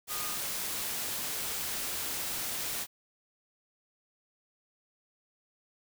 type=tone in noise; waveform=sine; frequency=1228 Hz; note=D#6; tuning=23 cents flat; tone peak=-43 dBFS; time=0.08-0.39 s; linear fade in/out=50 ms; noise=white; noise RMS=-35 dBFS; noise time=0.07-2.87 s; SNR=-11 dB; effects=none